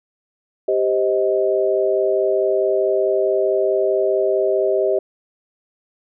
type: chord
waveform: sine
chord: C minor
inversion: second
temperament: just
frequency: 392.4 / 523.3 / 627.9 Hz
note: G4 / C5 / Eb5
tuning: +2 / 0 / +16 cents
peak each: -18 / -22 / -19 dBFS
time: 0.68-4.99 s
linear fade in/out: 5 ms
effects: none